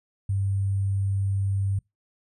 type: tone with sample-and-hold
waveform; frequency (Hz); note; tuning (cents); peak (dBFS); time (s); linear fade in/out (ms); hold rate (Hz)
sine; 98; G2; 0; -22; 0.29-1.79; 5; 8820
effects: noise-tail reverb RT60 0.2 s tail -26 dB re dry + resampled to 32000 Hz